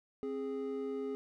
triangle tone pair together, 265.5 / 415.3 Hz, C4 / G#4, +25 / 0 cents, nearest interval minor sixth, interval 775 cents, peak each -38 / -35 dBFS, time 0.23-1.15 s, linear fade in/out 0 ms, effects none

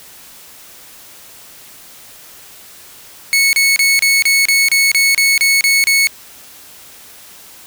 sawtooth tone bursts, 2205 Hz, C#7, 10 cents flat, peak -6 dBFS, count 12, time 3.33-6.071 s, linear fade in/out 0 ms, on 200 ms, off 31 ms, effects white hiss -39 dBFS RMS until 7.66 s

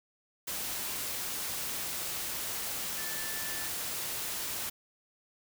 sine tone in noise, 1758 Hz, A6, 2 cents flat, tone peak -43 dBFS, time 2.97-3.68 s, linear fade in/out 10 ms, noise white, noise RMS -36 dBFS, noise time 0.47-4.7 s, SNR -10 dB, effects none

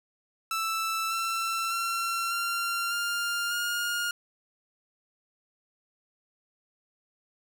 sawtooth tone with pitch steps, 1322 / 1341.2 / 1360.7 / 1380.5 / 1400.6 / 1421 Hz, E6 / E6 / F6 / F6 / F6 / F6, +5 / +30 / -45 / -20 / +5 / +30 cents, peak -24 dBFS, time 0.51-4.11 s, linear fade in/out 2 ms, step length 600 ms, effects none

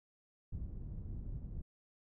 pink low-pass noise, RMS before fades -43 dBFS, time 0.52-1.62 s, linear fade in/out 10 ms, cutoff 140 Hz, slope 12 dB/octave, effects none

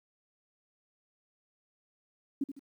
sine tone with echo, 277.2 Hz, C#4, in tune, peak -27 dBFS, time 2.41-2.44 s, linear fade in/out 5 ms, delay 77 ms, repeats 2, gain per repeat -9 dB, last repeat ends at 2.594 s, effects 11-bit

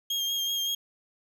35% pulse tone with vibrato, 3234 Hz, G#7, 47 cents flat, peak -25 dBFS, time 0.1-0.75 s, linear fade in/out 5 ms, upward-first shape sine, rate 5.3 Hz, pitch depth 22 cents each way, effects none

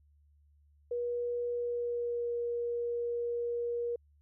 sine tone with pitch glide, 481.6 to 475.2 Hz, B4 to A#4, -44 to +33 cents, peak -31 dBFS, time 0.91-3.96 s, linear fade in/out 5 ms, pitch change -23 cents, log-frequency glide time 1.49-2.33 s, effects added 73 Hz sine -62 dBFS peak until 4.21 s

